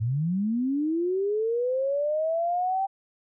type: linear sweep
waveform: sine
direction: up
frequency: 103.83 to 784 Hz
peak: -23 dBFS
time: 0-2.87 s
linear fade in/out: 20 ms
effects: none